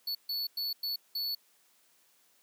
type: tone bursts at uneven times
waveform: square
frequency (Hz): 4435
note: C#8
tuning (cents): 0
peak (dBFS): -32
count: 5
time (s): 0.07-0.15 / 0.29-0.47 / 0.57-0.73 / 0.83-0.96 / 1.15-1.35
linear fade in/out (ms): 5
effects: white hiss -67 dBFS RMS until 2.42 s + high-pass 200 Hz 12 dB/octave